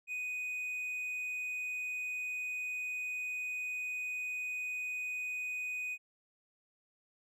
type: tone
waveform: triangle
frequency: 2491 Hz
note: D#7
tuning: 1 cent sharp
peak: -34 dBFS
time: 0.07-5.98 s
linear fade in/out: 50 ms
effects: none